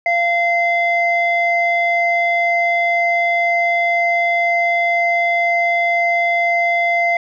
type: tone pair together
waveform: sine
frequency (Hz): 690 / 2068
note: F5 / C7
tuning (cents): -21 / -21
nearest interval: octave + perfect fifth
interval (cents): 1900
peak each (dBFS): -15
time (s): 0.06-7.17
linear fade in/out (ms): 2
effects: tanh soft clip ceiling -8 dBFS